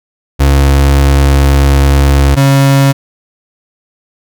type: tone pair in turn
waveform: 35% pulse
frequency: 69.3 / 137.56 Hz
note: C#2 / C#3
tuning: 0 / -13 cents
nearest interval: octave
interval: 1187 cents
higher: second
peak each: -3 dBFS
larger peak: neither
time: 0.39-2.36 / 2.36-2.93 s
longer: first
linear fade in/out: 20 ms
effects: none